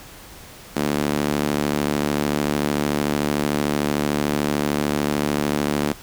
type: tone with high-pass filter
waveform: sawtooth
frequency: 73.42 Hz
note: D2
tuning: in tune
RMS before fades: -22 dBFS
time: 0.76-5.93 s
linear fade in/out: 5 ms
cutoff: 240 Hz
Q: 1.4
effects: pink hiss -42 dBFS RMS until 6.02 s